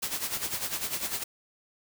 white noise with tremolo, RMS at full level -30 dBFS, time 0.02-1.24 s, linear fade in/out 10 ms, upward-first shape sine, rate 10 Hz, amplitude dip 70%, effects none

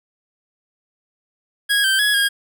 25% pulse tone with pitch steps, 1651 / 1560 / 1677 / 1629 Hz, G#6 / G6 / G#6 / G#6, -11 / -9 / +16 / -34 cents, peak -11 dBFS, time 1.69-2.29 s, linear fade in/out 20 ms, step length 150 ms, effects none

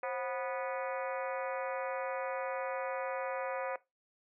harmonic tone with a mistuned harmonic, 246.1 Hz, B3, 6 cents flat, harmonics 2 / 3 / 4 / 5 / 6 / 7 / 8 / 9 / 10, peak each -37 / -41 / -43 / -45 / -47 / -48 / -49 / -50 / -51 dBFS, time 0.03-3.76 s, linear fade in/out 2 ms, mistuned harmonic 2, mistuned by +130 cents, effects noise-tail reverb RT60 0.2 s tail -19 dB re dry

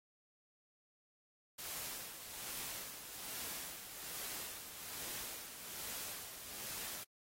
white noise with tremolo, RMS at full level -44 dBFS, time 1.58-7.04 s, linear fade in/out 10 ms, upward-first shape sine, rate 1.2 Hz, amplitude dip 55%, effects AAC 48 kbps

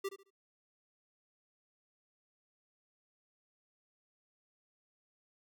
square tone with echo, 392 Hz, G4, in tune, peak -35 dBFS, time 0.04-0.09 s, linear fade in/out 10 ms, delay 72 ms, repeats 3, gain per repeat -12 dB, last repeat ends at 0.306 s, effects none

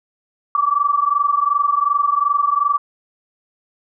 sine tone pair together, 1145 / 1167.7 Hz, D6 / D6, -44 / -10 cents, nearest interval unison, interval 34 cents, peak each -17 dBFS, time 0.55-2.78 s, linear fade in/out 2 ms, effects none

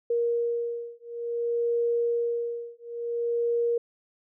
sine beating tone pair, 470.7 / 471.26 Hz, A#4 / A#4, +17 / +19 cents, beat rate 0.56 Hz, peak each -28 dBFS, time 0.1-3.78 s, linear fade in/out 5 ms, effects none

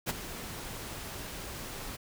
pink noise with ADSR envelope, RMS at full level -29 dBFS, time 0.06-1.97 s, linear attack 34 ms, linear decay 21 ms, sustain -12 dB, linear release 16 ms, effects none

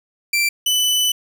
sawtooth tone pair in turn, 2349 / 2992 Hz, D7 / F#7, 0 / +19 cents, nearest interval major third, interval 419 cents, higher second, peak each -12 dBFS, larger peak neither, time 0.33-0.49 / 0.66-1.12 s, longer second, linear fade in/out 5 ms, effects none

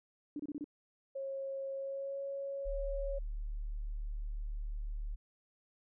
sine tone bursts, 293.7 Hz, D4, in tune, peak -37 dBFS, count 5, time 0.36-0.643 s, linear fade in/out 2 ms, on 35 ms, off 27 ms
sine tone with pitch glide, 543 to 553.1 Hz, C#5 to C#5, -36 to -4 cents, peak -37 dBFS, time 1.15-3.19 s, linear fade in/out 10 ms, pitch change +32 cents, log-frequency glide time 1.74-2.2 s
sine tone, 37 Hz, D1, 14 cents sharp, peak -36 dBFS, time 2.65-5.16 s, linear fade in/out 20 ms
effects none

